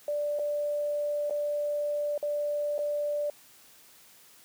sine tone with dropouts, 587.3 Hz, D5, in tune, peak -27 dBFS, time 0.08-3.3 s, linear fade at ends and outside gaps 2 ms, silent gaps 0.389-0.394 / 1.298-1.307 / 2.178-2.227 / 2.781-2.789 s, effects white hiss -56 dBFS RMS until 4.44 s + high-pass 80 Hz 12 dB/octave

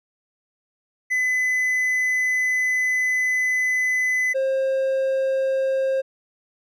triangle tone pair in turn, 2012 / 532.9 Hz, B6 / C5, +32 / +32 cents, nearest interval octave + major seventh, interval 2300 cents, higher first, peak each -17 dBFS, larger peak neither, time 1.1-4.34 / 4.34-6.02 s, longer first, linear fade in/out 20 ms, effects none

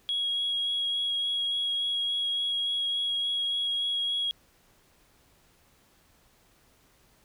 sine tone with vibrato, 3311 Hz, G#7, 6 cents flat, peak -25 dBFS, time 0.09-4.31 s, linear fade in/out 0 ms, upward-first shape sine, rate 3.5 Hz, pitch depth 10 cents each way, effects tanh soft clip ceiling -22 dBFS + pink hiss -63 dBFS RMS until 7.24 s

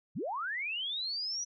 sine linear sweep, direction up, 97.4 to 5920 Hz, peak -33 dBFS, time 0.15-1.45 s, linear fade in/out 20 ms, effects none

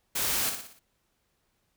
white noise with echo, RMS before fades -29 dBFS, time 0.15-0.5 s, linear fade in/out 10 ms, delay 59 ms, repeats 5, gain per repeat -6 dB, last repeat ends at 0.795 s, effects pink hiss -74 dBFS RMS until 1.76 s

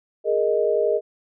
sine chord, Ab suspended second, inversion none, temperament equal, 415.3 / 466.2 / 622.3 Hz, Ab4 / Bb4 / Eb5, 0 / 0 / 0 cents, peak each -22 dBFS, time 0.24-1.01 s, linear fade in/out 50 ms, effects none

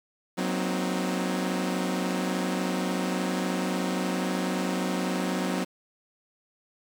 sawtooth chord, C half-diminished seventh, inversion second, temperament equal with one note detuned, 185 / 238 / 261.6 / 311.1 Hz, Gb3 / Bb3 / C4 / Eb4, 0 / +36 / 0 / 0 cents, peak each -25 / -31 / -28 / -31 dBFS, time 0.37-5.65 s, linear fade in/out 20 ms, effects low-pass 11000 Hz 12 dB/octave + 8-bit

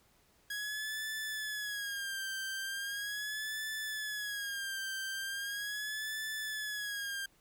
sawtooth tone with vibrato, 1655 Hz, G#6, 6 cents flat, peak -33 dBFS, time 0.5-7.26 s, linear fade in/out 5 ms, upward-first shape sine, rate 0.39 Hz, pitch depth 96 cents each way, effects pink hiss -68 dBFS RMS until 7.4 s

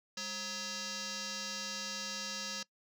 sine tone with frequency modulation, 535 Hz, C5, 38 cents sharp, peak -35 dBFS, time 0.17-2.63 s, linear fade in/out 5 ms, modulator 739 Hz, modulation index 7.9, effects noise-tail reverb RT60 0.1 s tail -23 dB re dry + tanh soft clip ceiling -36 dBFS

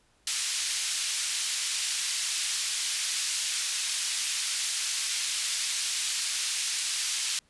white band-pass noise, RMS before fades -30 dBFS, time 0.27-7.39 s, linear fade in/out 2 ms, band 2500 to 8100 Hz, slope 12 dB/octave, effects pink hiss -66 dBFS RMS until 7.49 s + resampled to 24000 Hz

